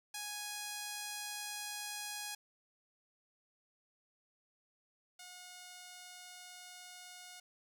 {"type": "tone pair in turn", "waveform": "5% pulse", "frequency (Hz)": [830.6, 722.9], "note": ["G#5", "F#5"], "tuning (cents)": [0, -40], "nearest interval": "major second", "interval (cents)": 240, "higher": "first", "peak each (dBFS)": [-29, -39], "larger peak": "first", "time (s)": [[0.14, 2.35], [5.19, 7.4]], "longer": "neither", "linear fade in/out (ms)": 5, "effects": []}